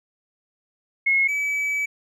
sine / triangle tone pair in turn, 2170 / 2291 Hz, C#7 / D7, -37 / -44 cents, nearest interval minor second, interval 93 cents, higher second, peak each -16 / -20 dBFS, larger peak first, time 1.06-1.28 / 1.28-1.86 s, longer second, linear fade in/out 10 ms, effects none

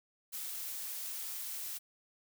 blue noise, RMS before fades -41 dBFS, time 0.32-1.79 s, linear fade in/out 20 ms, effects none

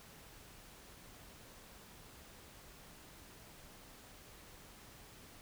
silence, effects pink hiss -57 dBFS RMS until 5.41 s

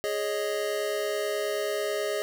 square chord, Ab suspended fourth, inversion none, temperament just, 415.3 / 553.7 / 623 Hz, Ab4 / Db5 / Eb5, 0 / -2 / +2 cents, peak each -31 / -35 / -32 dBFS, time 0.04-2.22 s, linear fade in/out 0 ms, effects none

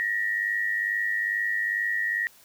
sine tone pair together, 1800 / 1902.3 Hz, A6 / A#6, +39 / +35 cents, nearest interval minor second, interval 96 cents, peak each -30 / -25 dBFS, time 0-2.27 s, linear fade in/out 0 ms, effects white hiss -55 dBFS RMS until 2.44 s

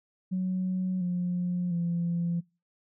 sine tone with pitch steps, 185 / 177.98 / 171.22 Hz, F#3 / F3 / F3, 0 / +33 / -34 cents, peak -25 dBFS, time 0.31-2.41 s, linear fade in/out 20 ms, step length 700 ms, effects noise-tail reverb RT60 0.3 s tail -25 dB re dry + tanh soft clip ceiling -22 dBFS

